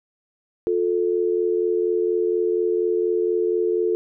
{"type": "tone pair together", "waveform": "sine", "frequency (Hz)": [355.8, 440], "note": ["F4", "A4"], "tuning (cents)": [32, 0], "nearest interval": "major third", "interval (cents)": 368, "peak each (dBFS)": -21, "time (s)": [0.67, 3.95], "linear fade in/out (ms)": 0, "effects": []}